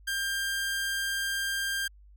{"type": "tone", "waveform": "sawtooth", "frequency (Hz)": 1594, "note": "G6", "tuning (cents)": 28, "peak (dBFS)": -25, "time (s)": [0.07, 1.88], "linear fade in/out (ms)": 10, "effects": ["added 50 Hz sine -51 dBFS peak until 2.16 s"]}